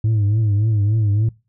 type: tone with vibrato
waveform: sine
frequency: 106.1 Hz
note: G#2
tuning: 38 cents sharp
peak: -11 dBFS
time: 0.04-1.29 s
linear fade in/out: 5 ms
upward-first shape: triangle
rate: 3.5 Hz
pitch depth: 110 cents each way
effects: noise-tail reverb RT60 0.3 s tail -24 dB re dry + tanh soft clip ceiling -13 dBFS